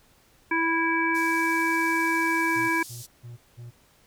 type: harmonic tone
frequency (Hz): 329.1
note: E4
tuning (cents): -3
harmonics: 1 / 3 / 5 / 7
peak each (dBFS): -27 / -27 / -27 / -27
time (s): 0.51-2.83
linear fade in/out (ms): 5
type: band-pass noise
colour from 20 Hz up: pink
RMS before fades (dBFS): -43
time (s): 1.14-3.07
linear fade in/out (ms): 20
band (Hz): 4600 to 14000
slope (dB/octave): 24
type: tone bursts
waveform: triangle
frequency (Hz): 119.5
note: A#2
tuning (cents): +43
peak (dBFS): -36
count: 4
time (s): 2.55-3.71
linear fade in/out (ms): 20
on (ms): 140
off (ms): 200
effects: pink hiss -60 dBFS RMS until 4.06 s